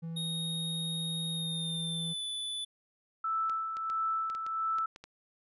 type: tone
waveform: triangle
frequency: 164.81 Hz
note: E3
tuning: in tune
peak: -34 dBFS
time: 0.02-2.14 s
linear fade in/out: 20 ms
type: tone with pitch glide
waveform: square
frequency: 3732 to 3482 Hz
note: A#7 to A7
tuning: +1 to -19 cents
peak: -35 dBFS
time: 0.16-2.65 s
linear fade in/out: 10 ms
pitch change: -120 cents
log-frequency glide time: 1.32-2.22 s
type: tone with tremolo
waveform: sine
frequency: 1318.5 Hz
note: E6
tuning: in tune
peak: -28 dBFS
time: 3.24-4.86 s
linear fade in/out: 5 ms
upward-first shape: sine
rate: 1.5 Hz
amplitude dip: 50%
type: clicks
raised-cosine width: 0.2 ms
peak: -30 dBFS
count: 9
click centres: 3.497 / 3.769 / 3.9 / 4.3 / 4.35 / 4.465 / 4.785 / 4.961 / 5.04 s
effects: resampled to 32000 Hz